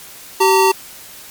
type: tone pair together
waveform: square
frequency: 384.5 / 909 Hz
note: G4 / A#5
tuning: -33 / -44 cents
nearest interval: octave + minor third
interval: 1489 cents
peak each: -13 dBFS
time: 0.4-0.72 s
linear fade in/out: 10 ms
effects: white hiss -37 dBFS RMS until 1.3 s + MP3 96 kbps